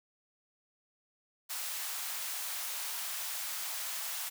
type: high-pass noise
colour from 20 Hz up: white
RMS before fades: -38 dBFS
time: 1.49-4.3 s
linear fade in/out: 20 ms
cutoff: 690 Hz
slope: 24 dB/octave
effects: none